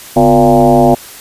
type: tone with frequency modulation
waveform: sine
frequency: 471.2 Hz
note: A#4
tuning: 19 cents sharp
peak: -4 dBFS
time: 0.16-0.95 s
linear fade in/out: 10 ms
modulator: 110 Hz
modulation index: 2.9
effects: white hiss -32 dBFS RMS until 1.2 s + resampled to 32000 Hz